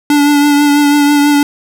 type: tone with vibrato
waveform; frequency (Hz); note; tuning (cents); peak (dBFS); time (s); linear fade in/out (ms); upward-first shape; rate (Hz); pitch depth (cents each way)
square; 290; D4; -22; -7; 0.1-1.43; 2; triangle; 6.1; 27
effects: none